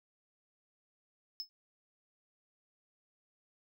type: tone with exponential decay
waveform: triangle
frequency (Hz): 5220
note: E8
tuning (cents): -18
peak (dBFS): -32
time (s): 1.4-1.49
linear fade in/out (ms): 0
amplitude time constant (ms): 19
effects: none